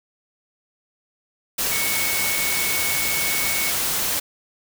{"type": "tone in noise", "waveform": "sine", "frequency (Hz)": 2217, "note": "C#7", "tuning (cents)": 0, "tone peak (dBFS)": -26, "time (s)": [1.71, 3.71], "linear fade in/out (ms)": 10, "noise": "white", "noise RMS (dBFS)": -23, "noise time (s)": [1.58, 4.2], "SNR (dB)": -6, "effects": []}